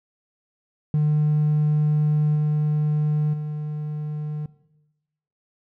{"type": "tone with level steps", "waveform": "triangle", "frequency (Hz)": 150.8, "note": "D3", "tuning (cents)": 46, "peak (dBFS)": [-14, -16, -24], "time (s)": [0.94, 4.46], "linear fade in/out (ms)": 2, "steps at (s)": [2.35, 3.33], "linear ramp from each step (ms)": 10, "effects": ["noise-tail reverb RT60 1.0 s tail -18 dB re dry", "tanh soft clip ceiling -12 dBFS"]}